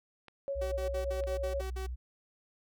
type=clicks; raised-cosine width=0.3 ms; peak=-34 dBFS; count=2; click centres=0.283 / 1.238 s
type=tone with tremolo; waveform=sine; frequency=554.4 Hz; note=C#5; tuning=in tune; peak=-31 dBFS; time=0.48-1.61 s; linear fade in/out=0 ms; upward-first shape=sine; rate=8.5 Hz; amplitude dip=45%
type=tone; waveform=sine; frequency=61.8 Hz; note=B1; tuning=2 cents sharp; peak=-35 dBFS; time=0.55-1.96 s; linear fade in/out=20 ms
type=tone bursts; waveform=sawtooth; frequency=380 Hz; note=F#4; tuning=46 cents sharp; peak=-36 dBFS; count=8; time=0.61-1.868 s; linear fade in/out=10 ms; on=110 ms; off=54 ms
effects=none